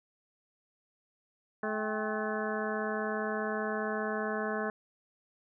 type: harmonic tone with a mistuned harmonic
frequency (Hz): 215.1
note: A3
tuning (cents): -39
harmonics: 1 / 2 / 3 / 4 / 5 / 6 / 7 / 8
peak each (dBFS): -37 / -36 / -38 / -41 / -40 / -45 / -40 / -41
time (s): 1.63-4.7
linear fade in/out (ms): 2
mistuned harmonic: 4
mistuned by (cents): -140
effects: none